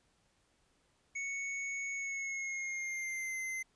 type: tone with pitch glide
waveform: square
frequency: 2217 to 2069 Hz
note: C#7 to C7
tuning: 0 to -20 cents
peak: -37 dBFS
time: 1.15-3.63 s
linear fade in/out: 10 ms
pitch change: -120 cents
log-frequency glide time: 1.94-3.37 s
effects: pink hiss -73 dBFS RMS until 3.75 s + resampled to 22050 Hz